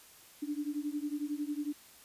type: beating tone pair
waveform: sine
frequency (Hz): 289.5 / 300.5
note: D4 / D4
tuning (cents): -25 / +40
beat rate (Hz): 11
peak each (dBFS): -36 / -37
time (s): 0.42-1.73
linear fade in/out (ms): 10
effects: white hiss -57 dBFS RMS until 2.04 s + resampled to 32000 Hz